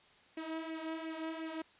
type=tone with flanger; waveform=sawtooth; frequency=321.4 Hz; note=E4; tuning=44 cents flat; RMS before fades=-41 dBFS; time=0.37-1.62 s; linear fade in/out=5 ms; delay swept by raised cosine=0.4 to 3.2 ms; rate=2.8 Hz; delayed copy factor=+0.6; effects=white hiss -63 dBFS RMS until 1.79 s + resampled to 8000 Hz

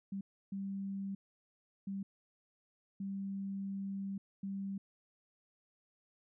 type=tone bursts at uneven times; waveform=sine; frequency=196 Hz; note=G3; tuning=in tune; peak=-37 dBFS; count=5; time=0.12-0.21 / 0.52-1.15 / 1.87-2.03 / 3-4.18 / 4.43-4.78 s; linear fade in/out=5 ms; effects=none

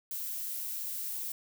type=noise; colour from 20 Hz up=violet; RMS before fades=-37 dBFS; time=0.11-1.32 s; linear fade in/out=2 ms; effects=none

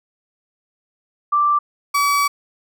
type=tone pair in turn; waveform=sine / 35% pulse; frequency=1174.7 / 1141.9 Hz; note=D6 / D6; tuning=0 / -49 cents; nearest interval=unison; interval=49 cents; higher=first; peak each=-13 dBFS; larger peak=neither; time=1.32-1.59 / 1.94-2.28 s; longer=second; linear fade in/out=10 ms; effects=none

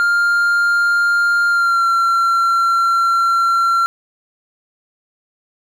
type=tone with pitch glide; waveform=triangle; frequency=1401 to 1364.3 Hz; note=F6 to F6; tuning=+5 to -41 cents; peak=-10 dBFS; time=0-3.86 s; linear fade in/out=0 ms; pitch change=-46 cents; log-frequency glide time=1.49-1.87 s; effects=none

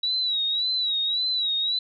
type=tone with vibrato; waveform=sine; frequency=3885 Hz; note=B7; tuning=29 cents flat; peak=-22 dBFS; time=0.03-1.79 s; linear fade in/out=5 ms; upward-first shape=sine; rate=1.8 Hz; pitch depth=78 cents each way; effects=none

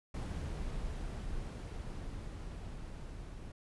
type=noise with level ramp; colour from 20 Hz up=brown; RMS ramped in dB=-38 to -46 dBFS; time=0.14-3.52 s; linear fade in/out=5 ms; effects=resampled to 24000 Hz

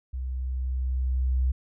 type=tone with level ramp; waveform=sine; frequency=64 Hz; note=C2; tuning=38 cents flat; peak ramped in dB=-29 to -20 dBFS; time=0.13-1.52 s; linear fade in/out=10 ms; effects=none

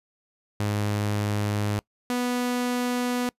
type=tone pair in turn; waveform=sawtooth; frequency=103.83 / 246.2 Hz; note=G#2 / B3; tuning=0 / -5 cents; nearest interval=octave + minor third; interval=1495 cents; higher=second; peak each=-20 dBFS; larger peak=neither; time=0.6-1.79 / 2.1-3.29 s; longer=neither; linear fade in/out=0 ms; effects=noise-tail reverb RT60 0.1 s tail -24 dB re dry + resampled to 32000 Hz

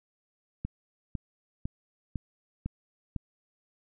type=click train; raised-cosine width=5 ms; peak=-20 dBFS; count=6; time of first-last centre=0.65-3.163 s; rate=1.99 Hz; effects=none

